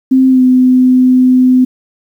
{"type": "tone with pitch glide", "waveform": "sine", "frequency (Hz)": [261.6, 254.6], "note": ["C4", "C4"], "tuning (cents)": [0, -47], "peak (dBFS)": -4, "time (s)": [0.11, 1.65], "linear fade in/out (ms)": 10, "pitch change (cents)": -47, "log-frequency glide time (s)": [0.29, 0.42], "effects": ["7-bit"]}